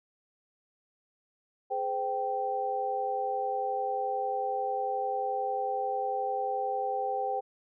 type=tone cluster; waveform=sine; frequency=420.8 / 512 / 780 Hz; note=G#4 / C5 / G5; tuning=+23 / -38 / -9 cents; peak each=-37 / -34 / -30 dBFS; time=1.7-7.41 s; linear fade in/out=20 ms; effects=none